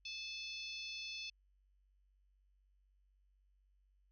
harmonic tone, 869 Hz, A5, 22 cents flat, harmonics 3 / 4 / 5 / 6 / 7, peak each -47 / -49 / -50 / -52 / -58 dBFS, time 0.05-1.3 s, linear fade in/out 5 ms, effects added 48 Hz sine -70 dBFS peak until 4.11 s

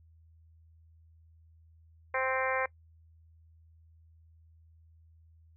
harmonic tone, 261.6 Hz, C4, in tune, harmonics 2 / 3 / 4 / 5 / 6 / 7 / 8 / 9, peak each -33 / -37 / -35 / -41 / -37 / -37 / -37 / -42 dBFS, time 2.14-2.66 s, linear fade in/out 5 ms, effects noise-tail reverb RT60 0.1 s tail -22 dB re dry + added 81 Hz sine -57 dBFS peak until 5.56 s

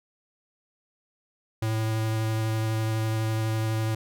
square tone with vibrato, 110.5 Hz, A2, 8 cents sharp, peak -25 dBFS, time 1.62-3.95 s, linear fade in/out 5 ms, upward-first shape sine, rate 12 Hz, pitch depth 10 cents each way, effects none

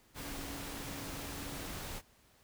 sine tone in noise, 280.1 Hz, C#4, 18 cents sharp, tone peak -49 dBFS, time 0.14-1.7 s, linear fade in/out 50 ms, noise pink, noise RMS -43 dBFS, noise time 0.14-2.02 s, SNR -9 dB, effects pink hiss -66 dBFS RMS until 2.43 s

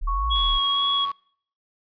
sine exponential two-way sweep, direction up then down, 33 to 58.3 to 33 Hz, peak -23 dBFS, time 0.01-0.59 s, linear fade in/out 20 ms, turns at 0.28 s
sine tone with pitch glide, 1108.7 to 1118.3 Hz, C#6 to C#6, 0 to +15 cents, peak -24 dBFS, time 0.07-1.12 s, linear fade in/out 10 ms, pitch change +15 cents, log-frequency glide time 0.61-0.67 s
sine tone with vibrato, 3322 Hz, G#7, in tune, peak -21 dBFS, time 0.3-1.06 s, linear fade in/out 20 ms, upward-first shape sine, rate 2.1 Hz, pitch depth 15 cents each way
click train, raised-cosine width 0.2 ms, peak -26 dBFS, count 72, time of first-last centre 0.36-1.115 s, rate 94 Hz
effects noise-tail reverb RT60 0.6 s tail -25 dB re dry + resampled to 11025 Hz

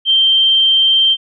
sine tone, 3141 Hz, G7, 3 cents sharp, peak -8 dBFS, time 0.05-1.17 s, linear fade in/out 50 ms, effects none

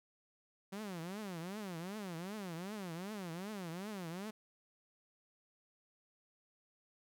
sawtooth tone with vibrato, 187.5 Hz, F#3, 23 cents sharp, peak -38 dBFS, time 0.72-4.31 s, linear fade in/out 10 ms, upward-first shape triangle, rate 2.6 Hz, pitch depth 290 cents each way, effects none

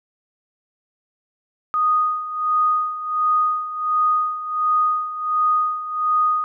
sine tone with tremolo, 1240 Hz, D#6, 6 cents flat, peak -14 dBFS, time 1.74-6.44 s, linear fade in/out 0 ms, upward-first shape sine, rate 1.4 Hz, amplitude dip 75%, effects none

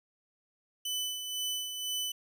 sawtooth tone with tremolo, 3000 Hz, F#7, 23 cents sharp, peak -28 dBFS, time 0.85-2.12 s, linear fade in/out 5 ms, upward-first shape sine, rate 2 Hz, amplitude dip 50%, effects none

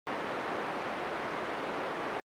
pink band-pass noise, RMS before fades -35 dBFS, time 0.07-2.2 s, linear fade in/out 0 ms, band 360 to 1800 Hz, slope 12 dB/octave, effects Opus 48 kbps

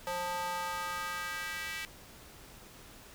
square tone with high-pass filter sweep, 177.1 Hz, F3, 24 cents sharp, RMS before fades -37 dBFS, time 0.07-1.85 s, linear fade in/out 0 ms, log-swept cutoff 680 to 2100 Hz, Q 2.3, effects pink hiss -53 dBFS RMS until 3.14 s

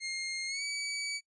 20% pulse tone with pitch glide, 2128 to 2281 Hz, C7 to C#7, +29 to +49 cents, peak -29 dBFS, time 0-1.21 s, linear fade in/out 50 ms, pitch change +120 cents, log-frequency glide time 0.47-0.63 s, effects noise-tail reverb RT60 0.1 s tail -22 dB re dry + resampled to 22050 Hz

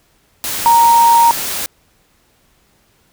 sine tone in noise, 932.3 Hz, A#5, in tune, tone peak -6 dBFS, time 0.66-1.31 s, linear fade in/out 0 ms, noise white, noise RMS -21 dBFS, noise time 0.44-1.66 s, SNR +12 dB, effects pink hiss -56 dBFS RMS until 3.12 s

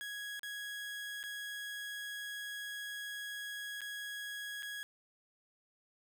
30% pulse tone with dropouts, 1661.2 Hz, G#6, in tune, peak -38 dBFS, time 0.01-4.83 s, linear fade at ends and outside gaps 0 ms, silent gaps 0.394-0.432 / 1.23-1.238 / 3.807-3.816 / 4.624-4.63 s, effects none

